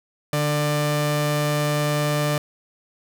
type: tone pair together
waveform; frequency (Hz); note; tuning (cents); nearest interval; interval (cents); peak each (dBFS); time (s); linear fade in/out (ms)
sawtooth; 148.3 / 296.6; D3 / D4; +17 / +17; octave; 1200; -17 / -18; 0.33-2.38; 2
effects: none